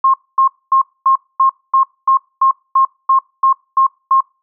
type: tone bursts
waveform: sine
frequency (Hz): 1069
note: C6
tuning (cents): +37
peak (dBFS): -7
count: 13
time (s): 0.04-4.207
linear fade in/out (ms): 5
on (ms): 99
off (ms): 240
effects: noise-tail reverb RT60 0.3 s tail -25 dB re dry